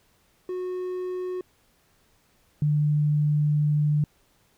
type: tone pair in turn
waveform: triangle / sine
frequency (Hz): 365.5 / 148.95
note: F#4 / D3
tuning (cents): -21 / +25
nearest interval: octave + major third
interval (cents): 1554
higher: first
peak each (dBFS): -26 / -19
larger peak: second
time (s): 0.49-1.41 / 2.62-4.04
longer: second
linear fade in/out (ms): 2
effects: pink hiss -64 dBFS RMS until 4.57 s